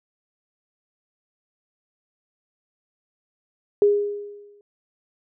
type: tone with exponential decay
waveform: sine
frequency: 410 Hz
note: G#4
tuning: 22 cents flat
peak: -11 dBFS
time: 3.82-4.61 s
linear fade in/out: 1 ms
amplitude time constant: 170 ms
effects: none